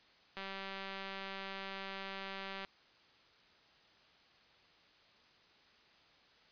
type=click train; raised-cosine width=0.3 ms; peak=-28 dBFS; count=443; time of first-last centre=0.37-2.648 s; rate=194 Hz; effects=white hiss -65 dBFS RMS until 6.51 s + resampled to 11025 Hz